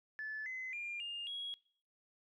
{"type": "tone with pitch steps", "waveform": "sine", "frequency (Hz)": [1736, 2041, 2399, 2820, 3315], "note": ["A6", "C7", "D7", "F7", "G#7"], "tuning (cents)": [-24, -44, 36, 16, -4], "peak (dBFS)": -39, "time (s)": [0.19, 1.54], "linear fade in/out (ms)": 0, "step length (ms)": 270, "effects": ["noise-tail reverb RT60 0.6 s tail -23 dB re dry", "tanh soft clip ceiling -35 dBFS"]}